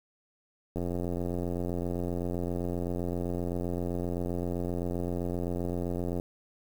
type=click train; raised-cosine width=2 ms; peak=-20 dBFS; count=478; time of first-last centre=0.76-6.199 s; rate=87.7 Hz; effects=8-bit